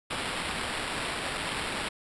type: noise with sample-and-hold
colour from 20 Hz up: white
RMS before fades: -33 dBFS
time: 0.1-1.89 s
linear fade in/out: 10 ms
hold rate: 6300 Hz
effects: resampled to 24000 Hz